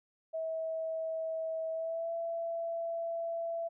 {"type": "tone with pitch glide", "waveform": "sine", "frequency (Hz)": [646, 669.2], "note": ["E5", "E5"], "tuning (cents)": [-35, 26], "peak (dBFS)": -33, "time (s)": [0.33, 3.69], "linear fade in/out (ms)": 20, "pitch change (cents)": 61, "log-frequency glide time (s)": [1.71, 2.12], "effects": []}